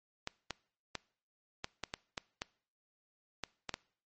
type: clicks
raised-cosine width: 0.2 ms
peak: -19 dBFS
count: 11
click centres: 0.274 / 0.507 / 0.953 / 1.644 / 1.837 / 1.939 / 2.178 / 2.419 / 3.437 / 3.693 / 3.741 s
effects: noise-tail reverb RT60 0.5 s tail -23 dB re dry + MP3 32 kbps